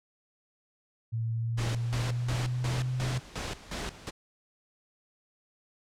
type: tone with pitch glide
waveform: sine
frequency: 113.8 to 127 Hz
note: A#2 to B2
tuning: -41 to +49 cents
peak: -28 dBFS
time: 1.12-3.2 s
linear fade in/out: 20 ms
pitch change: +190 cents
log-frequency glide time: 1.32-2.9 s
type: noise with tremolo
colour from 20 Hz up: pink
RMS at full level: -35 dBFS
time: 1.57-4.11 s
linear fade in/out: 20 ms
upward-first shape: square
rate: 2.8 Hz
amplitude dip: 80%
effects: low-pass 7000 Hz 12 dB/octave